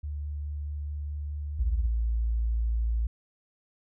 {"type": "tone with vibrato", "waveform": "sine", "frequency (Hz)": 73.42, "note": "D2", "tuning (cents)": 0, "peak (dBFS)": -31, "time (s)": [0.03, 1.87], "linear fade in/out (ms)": 10, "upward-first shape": "sine", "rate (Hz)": 4.7, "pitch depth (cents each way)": 10}
{"type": "tone", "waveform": "sine", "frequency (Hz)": 56.7, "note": "A#1", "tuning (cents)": -47, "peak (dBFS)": -24, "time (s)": [1.59, 3.07], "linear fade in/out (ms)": 5}
{"effects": []}